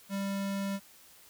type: tone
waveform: square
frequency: 197.2 Hz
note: G3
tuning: 11 cents sharp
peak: -32 dBFS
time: 0.09-0.8 s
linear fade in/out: 50 ms
effects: white hiss -57 dBFS RMS until 1.29 s